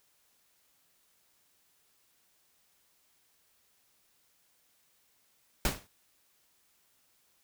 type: noise with exponential decay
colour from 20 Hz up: pink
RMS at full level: -25 dBFS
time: 5.65-5.87 s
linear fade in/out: 2 ms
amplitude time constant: 46 ms
effects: white hiss -70 dBFS RMS until 7.43 s